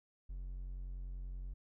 triangle tone, 45.27 Hz, F#1, 37 cents flat, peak -39 dBFS, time 0.29-1.54 s, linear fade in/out 10 ms, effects none

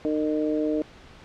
harmonic tone, 152.9 Hz, D#3, 30 cents flat, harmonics 2 / 3 / 4, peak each -24 / -28 / -30 dBFS, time 0.05-0.82 s, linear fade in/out 0 ms, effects pink hiss -48 dBFS RMS until 1.24 s + low-pass 4000 Hz 12 dB/octave

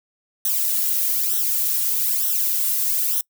violet noise with flanger, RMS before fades -21 dBFS, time 0.45-3.21 s, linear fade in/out 2 ms, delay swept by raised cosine 0.42 to 2.32 ms, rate 1.1 Hz, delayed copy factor -0.95, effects noise-tail reverb RT60 0.1 s tail -25 dB re dry

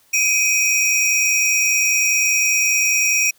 square tone cluster, 2323 / 2508 / 5690 Hz, D7 / D#7 / F8, -20 / +13 / +31 cents, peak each -25 / -18 / -19 dBFS, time 0.13-3.31 s, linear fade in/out 10 ms, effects white hiss -56 dBFS RMS until 3.38 s

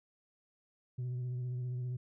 sine tone with vibrato, 124.7 Hz, B2, 17 cents sharp, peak -32 dBFS, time 0.98-1.97 s, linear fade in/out 10 ms, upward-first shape sine, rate 15 Hz, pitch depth 27 cents each way, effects tanh soft clip ceiling -34 dBFS

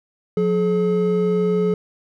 triangle tone pair together, 179.4 / 426.3 Hz, F3 / G#4, +47 / +45 cents, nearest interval octave + minor third, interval 1498 cents, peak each -18 / -16 dBFS, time 0.37-1.74 s, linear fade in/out 2 ms, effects none

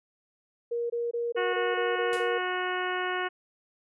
sine tone bursts, 472 Hz, A#4, 22 cents sharp, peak -27 dBFS, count 8, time 0.71-2.384 s, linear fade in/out 10 ms, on 190 ms, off 22 ms
harmonic tone, 365.2 Hz, F#4, 23 cents flat, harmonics 1 / 2 / 3 / 4 / 5 / 6 / 7 / 8, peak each -33 / -35 / -35 / -34 / -36 / -41 / -43 / -40 dBFS, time 1.36-3.29 s, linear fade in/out 20 ms
white noise with exponential decay, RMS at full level -38 dBFS, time 2.13-2.36 s, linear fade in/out 0 ms, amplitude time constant 48 ms
effects resampled to 24000 Hz

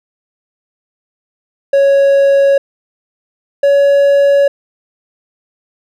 triangle tone pair in turn, 554.4 / 562.5 Hz, C#5 / C#5, 0 / +25 cents, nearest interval unison, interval 25 cents, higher second, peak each -4 dBFS, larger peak neither, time 1.73-2.58 / 3.63-4.48 s, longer neither, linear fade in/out 5 ms, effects none

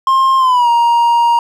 triangle tone with pitch glide, 1062 to 940.7 Hz, C6 to A#5, +25 to +15 cents, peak -6 dBFS, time 0.07-1.39 s, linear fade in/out 2 ms, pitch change -210 cents, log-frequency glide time 0.38-0.69 s, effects none

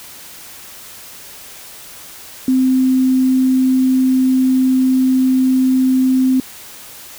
sine tone, 259.3 Hz, C4, 15 cents flat, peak -10 dBFS, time 2.48-6.4 s, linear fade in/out 2 ms, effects white hiss -36 dBFS RMS until 7.18 s

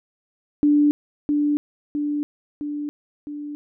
sine tone with echo, 293.7 Hz, D4, in tune, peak -13 dBFS, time 0.63-0.91 s, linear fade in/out 0 ms, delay 660 ms, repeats 4, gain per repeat -4 dB, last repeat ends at 3.55 s, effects none

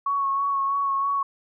sine tone with vibrato, 1108 Hz, C#6, 1 cent flat, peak -21 dBFS, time 0.06-1.23 s, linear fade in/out 5 ms, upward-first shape sine, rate 3.1 Hz, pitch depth 22 cents each way, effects none

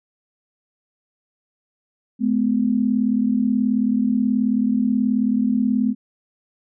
sine tone pair together, 213.8 / 252.4 Hz, A3 / B3, -49 / +38 cents, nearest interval minor third, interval 287 cents, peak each -19 dBFS, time 2.19-5.95 s, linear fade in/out 50 ms, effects none

